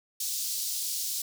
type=high-pass noise; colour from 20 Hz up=pink; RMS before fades=-32 dBFS; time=0.2-1.22 s; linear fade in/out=5 ms; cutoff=4400 Hz; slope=24 dB/octave; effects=none